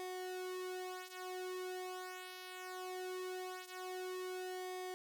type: tone with flanger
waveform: sawtooth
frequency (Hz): 368.2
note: F#4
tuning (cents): -8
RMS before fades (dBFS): -45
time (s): 0-4.94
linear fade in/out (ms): 0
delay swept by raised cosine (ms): 0.71 to 5.31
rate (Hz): 0.21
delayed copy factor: -0.75
effects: none